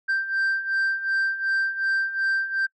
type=beating tone pair; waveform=sine; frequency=1568 / 1570.7 Hz; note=G6 / G6; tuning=0 / +3 cents; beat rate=2.7 Hz; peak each=-25 / -21 dBFS; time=0.08-2.67 s; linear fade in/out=20 ms; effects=noise-tail reverb RT60 0.1 s tail -24 dB re dry + tanh soft clip ceiling -19 dBFS